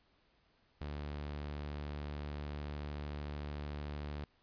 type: tone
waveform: sawtooth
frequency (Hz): 73.4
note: D2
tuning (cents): 0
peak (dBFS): -36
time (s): 0.81-4.24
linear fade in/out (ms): 0
effects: pink hiss -72 dBFS RMS until 4.42 s + resampled to 11025 Hz